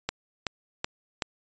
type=click train; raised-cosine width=0.2 ms; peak=-10 dBFS; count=4; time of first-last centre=0.09-1.222 s; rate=2.65 Hz; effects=resampled to 16000 Hz